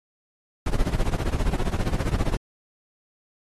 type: noise with tremolo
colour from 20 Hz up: brown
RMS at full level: -19 dBFS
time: 0.66-2.37 s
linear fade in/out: 2 ms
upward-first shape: triangle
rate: 15 Hz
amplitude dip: 95%
effects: AAC 32 kbps